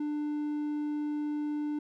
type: tone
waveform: triangle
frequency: 297.3 Hz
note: D4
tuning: 21 cents sharp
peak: -28 dBFS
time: 0-1.79 s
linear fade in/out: 5 ms
effects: none